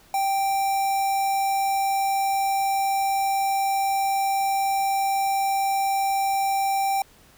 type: tone with notch filter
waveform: square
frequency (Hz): 784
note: G5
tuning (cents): 0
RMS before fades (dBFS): -23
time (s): 0.14-7.02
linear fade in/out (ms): 2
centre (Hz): 3300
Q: 1
effects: pink hiss -54 dBFS RMS until 7.37 s